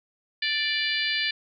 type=harmonic tone; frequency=587.3 Hz; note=D5; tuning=in tune; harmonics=3 / 4 / 5 / 6 / 7 / 8; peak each=-29 / -30 / -31 / -32 / -32 / -33 dBFS; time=0.42-1.31 s; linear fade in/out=5 ms; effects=none